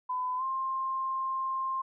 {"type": "tone with pitch glide", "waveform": "sine", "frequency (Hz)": [1007, 1057.1], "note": ["B5", "C6"], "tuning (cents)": [33, 17], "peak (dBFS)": -29, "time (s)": [0.09, 1.82], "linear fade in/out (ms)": 10, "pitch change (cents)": 84, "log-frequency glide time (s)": [0.37, 0.43], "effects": []}